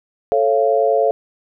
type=chord; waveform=sine; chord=A augmented; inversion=none; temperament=just; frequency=440 / 550 / 687.5 Hz; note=A4 / C#5 / E#5; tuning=0 / -14 / -27 cents; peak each=-17 dBFS; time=0.32-1.11 s; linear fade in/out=0 ms; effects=none